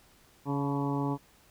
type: harmonic tone with a mistuned harmonic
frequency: 140.6 Hz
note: C#3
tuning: 25 cents sharp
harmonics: 1 / 2 / 3 / 4 / 5 / 6 / 7 / 8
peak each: -32 / -31 / -38 / -44 / -44 / -38 / -40 / -43 dBFS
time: 0.45-1.18 s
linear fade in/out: 50 ms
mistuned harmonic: 6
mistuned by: +41 cents
effects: pink hiss -61 dBFS RMS until 1.5 s